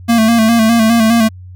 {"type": "tone with vibrato", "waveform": "square", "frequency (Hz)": 226.7, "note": "A#3", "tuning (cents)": -48, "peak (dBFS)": -8, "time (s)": [0.08, 1.29], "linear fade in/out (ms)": 20, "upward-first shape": "square", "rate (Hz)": 4.9, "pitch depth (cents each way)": 46, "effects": ["added 91 Hz sine -30 dBFS peak until 1.55 s"]}